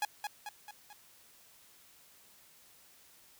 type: tone with echo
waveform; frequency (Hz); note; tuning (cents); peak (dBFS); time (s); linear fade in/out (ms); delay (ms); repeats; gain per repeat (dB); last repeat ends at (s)
sawtooth; 833; G#5; +5; -26; 0.02-0.05; 2; 220; 4; -5; 0.93
effects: white hiss -61 dBFS RMS until 3.39 s